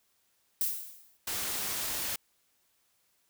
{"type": "noise with exponential decay", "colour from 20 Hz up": "violet", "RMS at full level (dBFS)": -27, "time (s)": [0.61, 1.17], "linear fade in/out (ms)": 2, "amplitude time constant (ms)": 120}
{"type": "noise", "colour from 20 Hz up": "white", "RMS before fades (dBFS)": -34, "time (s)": [1.27, 2.16], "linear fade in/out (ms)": 5}
{"effects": ["white hiss -72 dBFS RMS until 3.29 s"]}